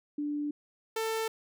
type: tone pair in turn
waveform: sine / sawtooth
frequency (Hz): 293.7 / 445.3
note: D4 / A4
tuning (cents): 0 / +21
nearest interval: perfect fifth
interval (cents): 721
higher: second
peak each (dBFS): -30 / -26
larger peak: second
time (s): 0.18-0.51 / 0.96-1.28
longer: first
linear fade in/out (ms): 5
effects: none